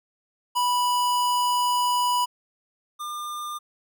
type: tone pair in turn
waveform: square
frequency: 983 / 1201.2 Hz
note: B5 / D6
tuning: -8 / +39 cents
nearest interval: minor third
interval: 347 cents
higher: second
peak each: -21 / -31 dBFS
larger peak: first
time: 0.55-2.26 / 2.99-3.59 s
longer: first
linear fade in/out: 20 ms
effects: none